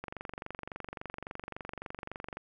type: click train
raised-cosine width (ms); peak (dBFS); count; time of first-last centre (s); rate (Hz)
0.5; -24; 56; 0.04-2.371; 23.6
effects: none